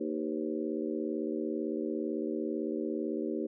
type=harmonic tone with a mistuned harmonic; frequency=77.9 Hz; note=D#2; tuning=3 cents sharp; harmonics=3 / 4 / 5 / 6 / 7; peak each=-37 / -35 / -36 / -41 / -43 dBFS; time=0-3.47 s; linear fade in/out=10 ms; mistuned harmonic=6; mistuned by=+80 cents; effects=none